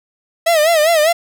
45% pulse tone with vibrato, 640 Hz, D#5, 49 cents sharp, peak -10 dBFS, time 0.46-1.13 s, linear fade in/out 10 ms, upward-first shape sine, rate 5 Hz, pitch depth 120 cents each way, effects none

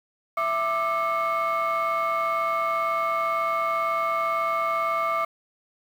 sine tone cluster, 663 / 1185 / 1303 / 2185 Hz, E5 / D6 / E6 / C#7, +10 / +15 / -20 / -26 cents, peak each -27 / -23 / -31 / -31 dBFS, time 0.37-5.25 s, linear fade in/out 5 ms, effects tanh soft clip ceiling -17 dBFS + 8-bit

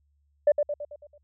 sine tone with echo, 587.3 Hz, D5, in tune, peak -14 dBFS, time 0.47-0.52 s, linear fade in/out 5 ms, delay 110 ms, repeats 6, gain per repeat -6 dB, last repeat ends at 1.18 s, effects tanh soft clip ceiling -11 dBFS + added 72 Hz sine -65 dBFS peak until 1.23 s

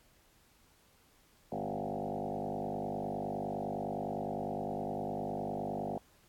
sine tone with frequency modulation, 466.2 Hz, A#4, in tune, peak -34 dBFS, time 1.52-5.98 s, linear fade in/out 2 ms, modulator 49.8 Hz, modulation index 6.4, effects pink hiss -66 dBFS RMS until 6.28 s + AAC 64 kbps

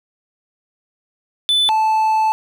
triangle tone pair in turn, 3500 / 875 Hz, A7 / A5, -10 / -10 cents, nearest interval 2 octaves, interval 2400 cents, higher first, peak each -11 dBFS, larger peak neither, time 1.49-1.69 / 1.69-2.32 s, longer second, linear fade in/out 0 ms, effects none

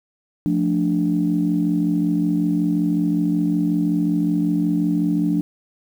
sine chord, D minor, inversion first, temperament equal, 174.61 / 220 / 293.7 Hz, F3 / A3 / D4, 0 / 0 / 0 cents, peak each -20 / -24 / -19 dBFS, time 0.46-5.41 s, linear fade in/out 0 ms, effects tanh soft clip ceiling -8 dBFS + 8-bit

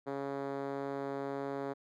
5% pulse tone with band-pass filter, 138.59 Hz, C#3, in tune, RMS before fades -38 dBFS, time 0.06-1.74 s, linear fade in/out 20 ms, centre 380 Hz, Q 1.3, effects none

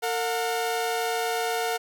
sawtooth tone pair together, 455 / 722.3 Hz, A#4 / F#5, -42 / -42 cents, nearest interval minor sixth, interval 800 cents, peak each -24 dBFS, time 0.02-1.78 s, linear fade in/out 20 ms, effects none

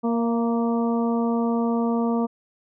harmonic tone with a mistuned harmonic, 233.1 Hz, A#3, in tune, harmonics 1 / 2 / 3 / 4 / 5, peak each -21 / -27 / -31 / -33 / -35 dBFS, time 0.03-2.27 s, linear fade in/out 20 ms, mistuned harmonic 3, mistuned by -23 cents, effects none

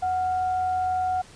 sine tone with frequency modulation, 739 Hz, F#5, 2 cents flat, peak -22 dBFS, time 0.02-1.22 s, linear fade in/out 10 ms, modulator 654 Hz, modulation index 0.23, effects pink hiss -49 dBFS RMS until 1.35 s + resampled to 22050 Hz

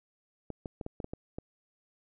clicks, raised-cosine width 2 ms, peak -24 dBFS, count 8, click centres 0.503 / 0.658 / 0.812 / 0.864 / 1.002 / 1.044 / 1.135 / 1.385 s, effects none

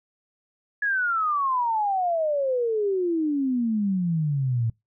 sine exponential sweep, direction down, 1700 to 111 Hz, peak -21 dBFS, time 0.82-4.7 s, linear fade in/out 5 ms, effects noise-tail reverb RT60 0.2 s tail -25 dB re dry

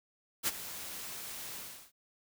white noise with ADSR envelope, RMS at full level -29 dBFS, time 0.43-1.92 s, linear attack 43 ms, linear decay 32 ms, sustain -14 dB, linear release 350 ms, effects none

